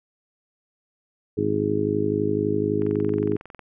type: harmonic tone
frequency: 51.91 Hz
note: G#1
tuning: in tune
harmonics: 2 / 3 / 4 / 5 / 6 / 7 / 8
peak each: -30 / -32 / -30 / -31 / -26 / -31 / -24 dBFS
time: 1.37-3.37 s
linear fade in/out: 10 ms
type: click train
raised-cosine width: 0.5 ms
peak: -26 dBFS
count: 18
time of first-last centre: 2.82-3.593 s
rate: 22 Hz
effects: none